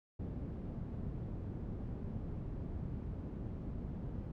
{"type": "low-pass noise", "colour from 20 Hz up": "white", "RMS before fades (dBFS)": -42, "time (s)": [0.19, 4.32], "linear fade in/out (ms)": 10, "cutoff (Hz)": 170, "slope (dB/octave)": 12, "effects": []}